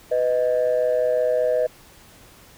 sine tone pair together, 498.4 / 623.6 Hz, B4 / D#5, +16 / +4 cents, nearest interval major third, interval 388 cents, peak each -19 dBFS, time 0.11-1.67 s, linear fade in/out 10 ms, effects tanh soft clip ceiling -13 dBFS + pink hiss -49 dBFS RMS until 2.57 s

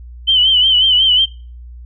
sine tone with vibrato, 3050 Hz, G7, 48 cents flat, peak -8 dBFS, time 0.27-1.26 s, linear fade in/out 20 ms, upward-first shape sine, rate 5.5 Hz, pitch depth 67 cents each way, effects noise-tail reverb RT60 0.4 s tail -24 dB re dry + added 60 Hz sine -31 dBFS peak until 1.85 s

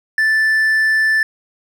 triangle tone, 1760 Hz, A6, in tune, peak -10 dBFS, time 0.18-1.23 s, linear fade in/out 2 ms, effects none

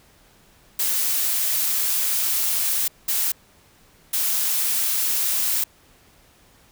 blue noise bursts at uneven times, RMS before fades -22 dBFS, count 3, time 0.79-2.88 / 3.08-3.32 / 4.13-5.64 s, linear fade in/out 5 ms, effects pink hiss -55 dBFS RMS until 6.71 s

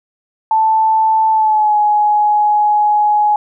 sine tone with pitch glide, 880 to 838.8 Hz, A5 to G#5, 0 to +17 cents, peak -9 dBFS, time 0.51-3.36 s, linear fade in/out 2 ms, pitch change -83 cents, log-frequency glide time 1.31-1.77 s, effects none

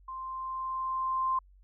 sine tone with level ramp, 1046.5 Hz, C6, in tune, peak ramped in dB -37 to -25 dBFS, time 0.08-1.39 s, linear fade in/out 5 ms, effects added 47 Hz sine -55 dBFS peak until 1.63 s

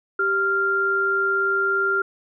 sine tone pair together, 390.5 / 1391.6 Hz, G4 / F6, -7 / -7 cents, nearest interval octave + minor seventh, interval 2200 cents, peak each -25 / -19 dBFS, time 0.19-2.02 s, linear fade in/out 5 ms, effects none

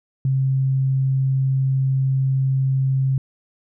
sine tone, 133.5 Hz, C3, 35 cents sharp, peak -16 dBFS, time 0.25-3.18 s, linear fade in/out 2 ms, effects none

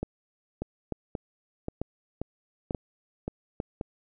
two click trains, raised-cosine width 2 ms, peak -18 / -17 dBFS, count 7 / 5, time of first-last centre 0.62-3.811 / 0.03-3.601 s, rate 1.88 / 1.12 Hz, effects none

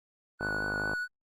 triangle tone with vibrato, 1477 Hz, F#6, 3 cents flat, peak -29 dBFS, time 0.39-1.08 s, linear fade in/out 50 ms, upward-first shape sine, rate 4.6 Hz, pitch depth 13 cents each way
click train, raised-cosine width 1 ms, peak -20 dBFS, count 28, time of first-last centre 0.41-0.934 s, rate 51.5 Hz
effects Opus 24 kbps

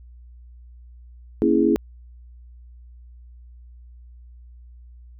sine chord, A# half-diminished seventh, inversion none, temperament equal, 233.1 / 277.2 / 329.6 / 415.3 Hz, A#3 / C#4 / E4 / G#4, 0 / 0 / 0 / 0 cents, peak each -22 / -21 / -19 / -21 dBFS, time 1.42-1.76 s, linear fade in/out 0 ms, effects added 60 Hz sine -42 dBFS peak until 5.19 s

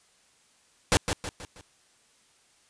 pink noise with echo, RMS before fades -20 dBFS, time 0.92-0.97 s, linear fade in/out 0 ms, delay 160 ms, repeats 4, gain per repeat -7 dB, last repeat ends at 1.61 s, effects white hiss -63 dBFS RMS until 2.69 s + resampled to 22050 Hz

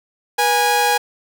sawtooth tone pair together, 484.2 / 824.7 Hz, B4 / G#5, -34 / -12 cents, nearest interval major sixth, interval 922 cents, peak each -17 / -11 dBFS, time 0.38-0.98 s, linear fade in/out 10 ms, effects none

